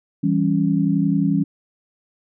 sine chord, C# diminished, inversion first, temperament equal, 164.81 / 196 / 277.2 Hz, E3 / G3 / C#4, 0 / 0 / 0 cents, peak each -20 dBFS, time 0.23-1.44 s, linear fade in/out 10 ms, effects none

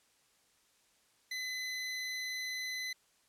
25% pulse tone, 2019 Hz, B6, 38 cents sharp, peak -33 dBFS, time 1.31-2.93 s, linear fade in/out 5 ms, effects white hiss -70 dBFS RMS until 3.28 s + low-pass 10000 Hz 12 dB/octave

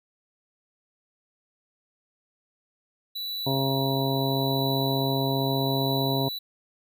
square tone with tremolo, 3951 Hz, B7, in tune, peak -30 dBFS, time 3.15-6.39 s, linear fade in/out 10 ms, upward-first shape triangle, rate 0.8 Hz, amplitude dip 30%
harmonic tone, 135.2 Hz, C#3, 43 cents flat, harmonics 1 / 2 / 3 / 4 / 5 / 6 / 7, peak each -27 / -29 / -31 / -35 / -32 / -43 / -33 dBFS, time 3.46-6.29 s, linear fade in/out 10 ms
effects none

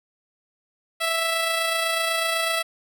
10% pulse tone with amplitude modulation, 659.3 Hz, E5, in tune, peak -12 dBFS, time 1-2.63 s, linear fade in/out 20 ms, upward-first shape sine, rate 28 Hz, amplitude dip 30%, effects none

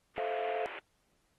white band-pass noise, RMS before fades -45 dBFS, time 0.16-0.79 s, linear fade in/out 2 ms, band 330 to 2800 Hz, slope 48 dB/octave
sine chord, F major seventh, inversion first, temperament just, 436.5 / 523.8 / 654.8 / 698.5 Hz, A4 / C5 / E5 / F5, -14 / +2 / -12 / 0 cents, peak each -37 / -40 / -39 / -35 dBFS, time 0.18-0.66 s, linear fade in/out 0 ms
effects pink hiss -75 dBFS RMS until 1.38 s + AAC 32 kbps

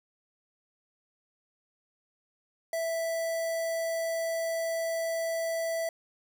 square tone with notch filter, 659 Hz, E5, 1 cent flat, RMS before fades -31 dBFS, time 2.73-5.89 s, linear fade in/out 2 ms, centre 3100 Hz, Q 1.9, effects none

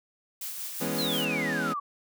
blue noise with tremolo, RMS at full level -35 dBFS, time 0.41-1.25 s, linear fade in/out 5 ms, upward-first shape sine, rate 5.6 Hz, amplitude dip 35%
25% pulse chord, C# minor seventh, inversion first, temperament equal, 164.81 / 207.7 / 246.9 / 277.2 Hz, E3 / G#3 / B3 / C#4, 0 / 0 / 0 / 0 cents, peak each -31 dBFS, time 0.8-1.74 s, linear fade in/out 20 ms
sine exponential sweep, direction down, 4326 to 1108.7 Hz, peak -29 dBFS, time 0.98-1.8 s, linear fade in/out 10 ms
effects none

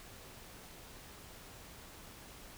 silence, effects pink hiss -53 dBFS RMS until 2.57 s

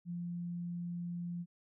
sine tone, 173.6 Hz, F3, 10 cents flat, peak -37 dBFS, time 0.05-1.46 s, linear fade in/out 50 ms, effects none

